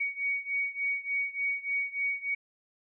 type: beating tone pair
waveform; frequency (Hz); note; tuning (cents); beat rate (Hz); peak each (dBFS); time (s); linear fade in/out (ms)
sine; 2243 / 2246.4; C#7 / C#7; +20 / +22; 3.4; -31 / -33; 0-2.35; 10
effects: none